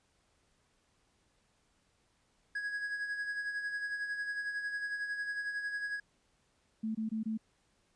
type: tone with tremolo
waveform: triangle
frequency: 1661.2 Hz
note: G#6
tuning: in tune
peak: -31 dBFS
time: 2.55-6 s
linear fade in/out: 5 ms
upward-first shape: sine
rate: 11 Hz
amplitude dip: 50%
type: tone bursts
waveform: sine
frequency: 220 Hz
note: A3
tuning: in tune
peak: -32 dBFS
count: 4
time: 6.83-7.376 s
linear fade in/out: 10 ms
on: 120 ms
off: 22 ms
effects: pink hiss -73 dBFS RMS until 7.95 s + resampled to 22050 Hz